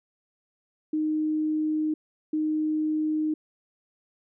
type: tone pair in turn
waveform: sine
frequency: 309 / 309 Hz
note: D#4 / D#4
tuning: -12 / -12 cents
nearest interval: unison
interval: 0 cents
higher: neither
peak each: -23 dBFS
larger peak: neither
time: 0.93-1.94 / 2.33-3.34 s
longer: neither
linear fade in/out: 5 ms
effects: none